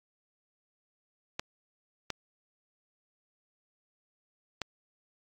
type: clicks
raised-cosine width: 0.2 ms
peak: -15 dBFS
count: 3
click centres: 1.395 / 2.103 / 4.617 s
effects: AAC 48 kbps